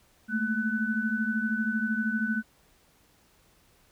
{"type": "tone cluster", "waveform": "sine", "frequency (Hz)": [215.2, 228, 1498], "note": ["A3", "A#3", "F#6"], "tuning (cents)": [-38, -38, 21], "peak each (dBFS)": -30, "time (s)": [0.28, 2.43], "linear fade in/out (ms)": 50, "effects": ["pink hiss -63 dBFS RMS until 3.91 s"]}